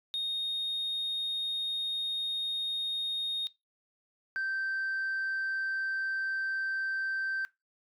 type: tone pair in turn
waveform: sine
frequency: 3708 / 1559 Hz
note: A#7 / G6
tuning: -10 / -10 cents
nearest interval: octave + minor third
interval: 1500 cents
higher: first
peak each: -28 dBFS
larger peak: neither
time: 0.14-3.47 / 4.36-7.45 s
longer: first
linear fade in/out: 0 ms
effects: noise-tail reverb RT60 0.2 s tail -21 dB re dry + tanh soft clip ceiling -28 dBFS